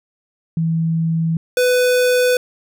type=tone pair in turn; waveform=sine / square; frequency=163.5 / 498.4 Hz; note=E3 / B4; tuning=-14 / +16 cents; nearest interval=octave + perfect fifth; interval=1930 cents; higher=second; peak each=-15 / -13 dBFS; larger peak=second; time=0.57-1.37 / 1.57-2.37 s; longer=neither; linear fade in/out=2 ms; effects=none